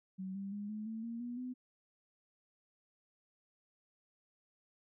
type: tone with pitch steps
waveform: sine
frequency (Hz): 188.9 / 196.81 / 205 / 213.6 / 222.6 / 231.9 / 241.6 / 251.7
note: F#3 / G3 / G#3 / G#3 / A3 / A#3 / B3 / B3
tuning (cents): +36 / +7 / -22 / +49 / +20 / -9 / -38 / +33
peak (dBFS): -39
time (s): 0.18-1.54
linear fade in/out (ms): 20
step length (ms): 170
effects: none